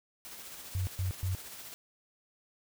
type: noise with tremolo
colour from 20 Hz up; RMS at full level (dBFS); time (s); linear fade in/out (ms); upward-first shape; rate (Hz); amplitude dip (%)
white; -45; 0.25-1.74; 0; sine; 15; 35
type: tone bursts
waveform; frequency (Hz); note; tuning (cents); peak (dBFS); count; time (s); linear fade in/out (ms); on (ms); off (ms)
sine; 92.9; F#2; +7; -29; 3; 0.75-1.35; 0; 120; 120
effects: none